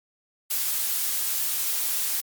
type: noise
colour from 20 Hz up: blue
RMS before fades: -26 dBFS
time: 0.5-2.21 s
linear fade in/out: 10 ms
effects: Opus 48 kbps